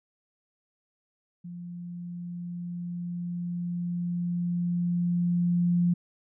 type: tone with level ramp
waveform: sine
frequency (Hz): 174.61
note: F3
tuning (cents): 0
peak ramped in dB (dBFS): -37 to -20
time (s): 1.44-5.94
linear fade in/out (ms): 10
effects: none